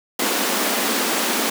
pink high-pass noise, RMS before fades -21 dBFS, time 0.19-1.5 s, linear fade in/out 5 ms, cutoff 200 Hz, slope 96 dB/octave, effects none

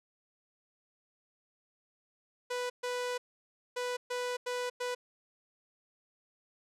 sawtooth tone bursts at uneven times, 493.9 Hz, B4, in tune, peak -29 dBFS, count 6, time 2.5-2.7 / 2.83-3.18 / 3.76-3.97 / 4.1-4.37 / 4.46-4.7 / 4.8-4.95 s, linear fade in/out 10 ms, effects low-pass 9000 Hz 12 dB/octave

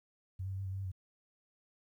sine tone with pitch steps, 93.4 / 96.3 / 95.5 / 97.7 / 94.4 / 96.4 / 97.2 / 93 Hz, F#2 / G2 / G2 / G2 / F#2 / G2 / G2 / F#2, +17 / -30 / -45 / -5 / +35 / -28 / -14 / +9 cents, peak -36 dBFS, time 0.39-0.918 s, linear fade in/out 10 ms, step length 66 ms, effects 12-bit

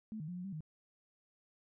sine tone with pitch steps, 217.4 / 154.3 / 178 / 179.9 / 195.3 / 155.4 Hz, A3 / D#3 / F3 / F#3 / G3 / D#3, -21 / -14 / +33 / -48 / -6 / -2 cents, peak -40 dBFS, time 0.12-0.606 s, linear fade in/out 0 ms, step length 81 ms, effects none

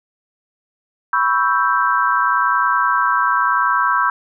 sine chord, C# half-diminished seventh, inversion third, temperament equal, 987.8 / 1108.7 / 1318.5 / 1568 Hz, B5 / C#6 / E6 / G6, 0 / 0 / 0 / 0 cents, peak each -19 dBFS, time 1.13-4.1 s, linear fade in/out 2 ms, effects none

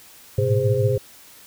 sine tone cluster, 105.8 / 112.2 / 126.8 / 409.4 / 518 Hz, G#2 / A2 / B2 / G#4 / C5, +33 / +34 / +46 / -25 / -17 cents, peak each -23 dBFS, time 0.38-0.98 s, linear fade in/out 5 ms, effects white hiss -47 dBFS RMS until 1.46 s

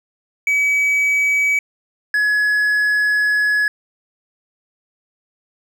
triangle tone pair in turn, 2280 / 1690.2 Hz, C#7 / G#6, +48 / +30 cents, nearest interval perfect fourth, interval 518 cents, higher first, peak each -12 dBFS, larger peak neither, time 0.47-1.59 / 2.14-3.68 s, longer second, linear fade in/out 2 ms, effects none

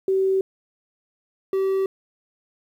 sine / triangle tone pair in turn, 383.1 / 385.1 Hz, G4 / G4, -40 / -31 cents, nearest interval unison, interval 9 cents, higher second, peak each -17 / -17 dBFS, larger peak neither, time 0.08-0.41 / 1.53-1.86 s, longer neither, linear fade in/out 2 ms, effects 9-bit

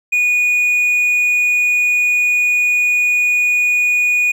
triangle tone, 2460 Hz, D#7, 20 cents flat, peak -10 dBFS, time 0.12-4.32 s, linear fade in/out 10 ms, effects none

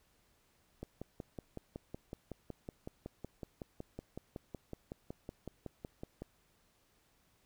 click train, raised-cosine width 2 ms, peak -29 dBFS, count 30, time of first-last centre 0.83-6.22 s, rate 5.38 Hz, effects pink hiss -72 dBFS RMS until 7.45 s

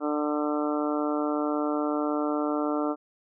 harmonic tone, 149.1 Hz, D3, 27 cents sharp, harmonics 2 / 3 / 4 / 5 / 6 / 7 / 8 / 9, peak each -27 / -33 / -32 / -36 / -39 / -41 / -36 / -37 dBFS, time 0-2.96 s, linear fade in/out 50 ms, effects none

